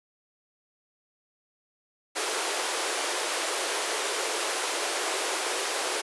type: high-pass noise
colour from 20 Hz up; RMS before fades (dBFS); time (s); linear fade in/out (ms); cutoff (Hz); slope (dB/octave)
pink; -29; 2.15-6.02; 20; 350; 48
effects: resampled to 24000 Hz